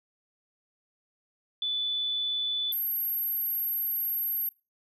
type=tone pair in turn; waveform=sine; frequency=3483 / 12578 Hz; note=A7 / G9; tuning=-18 / +5 cents; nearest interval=octave + minor seventh; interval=2223 cents; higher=second; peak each=-27 dBFS; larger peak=neither; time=1.62-2.72 / 2.72-4.49 s; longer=second; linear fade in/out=2 ms; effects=noise-tail reverb RT60 0.3 s tail -24 dB re dry